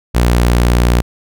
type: tone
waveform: sawtooth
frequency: 59.7 Hz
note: A#1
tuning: 42 cents sharp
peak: -5 dBFS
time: 0.14-1.02 s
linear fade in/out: 20 ms
effects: none